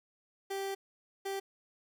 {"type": "tone bursts at uneven times", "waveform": "30% pulse", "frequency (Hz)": 391.1, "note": "G4", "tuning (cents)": -4, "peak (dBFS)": -32, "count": 2, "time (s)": [[0.5, 0.75], [1.25, 1.4]], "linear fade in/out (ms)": 10, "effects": ["11-bit"]}